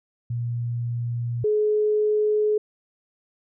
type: tone pair in turn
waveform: sine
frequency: 119 / 424.1 Hz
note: A#2 / G#4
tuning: +36 / +36 cents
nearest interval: octave + minor seventh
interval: 2200 cents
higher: second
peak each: -24 / -18 dBFS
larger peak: second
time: 0.3-1.44 / 1.44-2.58 s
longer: neither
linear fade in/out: 5 ms
effects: none